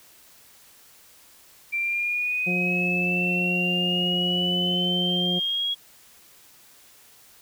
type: exponential sweep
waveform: sine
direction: up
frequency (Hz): 2349 to 3322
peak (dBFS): -23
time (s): 1.72-5.75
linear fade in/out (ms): 20
type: harmonic tone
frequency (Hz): 178.6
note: F3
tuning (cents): +39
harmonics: 1 / 2 / 3 / 4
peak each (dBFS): -26 / -32 / -36 / -38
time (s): 2.46-5.4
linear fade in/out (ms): 20
effects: white hiss -53 dBFS RMS until 7.41 s